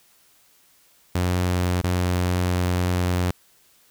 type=tone with dropouts; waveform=sawtooth; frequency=89.8 Hz; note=F2; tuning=49 cents sharp; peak=-16 dBFS; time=1.15-3.31 s; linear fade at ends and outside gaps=5 ms; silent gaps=1.815-1.837 s; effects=white hiss -58 dBFS RMS until 3.9 s